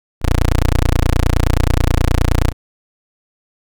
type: tone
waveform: 15% pulse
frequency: 29.47 Hz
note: A#0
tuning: 20 cents sharp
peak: -5 dBFS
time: 0.21-2.53 s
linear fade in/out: 50 ms
effects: none